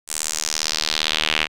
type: tone with band-pass filter sweep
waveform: sawtooth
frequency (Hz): 77.6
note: D#2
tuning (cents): -4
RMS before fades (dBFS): -23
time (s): 0.07-1.48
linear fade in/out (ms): 50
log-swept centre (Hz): 8700 to 2600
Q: 2.5
effects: none